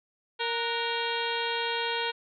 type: harmonic tone with a mistuned harmonic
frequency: 465.2 Hz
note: A#4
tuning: 4 cents flat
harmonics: 1 / 2 / 3 / 4 / 5 / 6 / 7 / 8 / 9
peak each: -34 / -33 / -36 / -38 / -38 / -38 / -36 / -39 / -41 dBFS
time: 0.39-2.12 s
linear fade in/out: 20 ms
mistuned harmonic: 3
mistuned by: +92 cents
effects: none